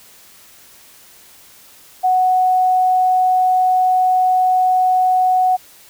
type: tone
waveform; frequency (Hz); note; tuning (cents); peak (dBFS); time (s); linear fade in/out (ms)
sine; 740; F#5; 0; -11; 2.03-5.57; 20
effects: white hiss -45 dBFS RMS until 5.89 s